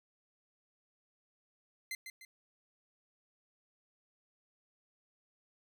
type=tone with echo; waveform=sawtooth; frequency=2069 Hz; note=C7; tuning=20 cents flat; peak=-34 dBFS; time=1.91-1.95 s; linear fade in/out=2 ms; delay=150 ms; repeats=2; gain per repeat=-7 dB; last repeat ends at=2.25 s; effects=none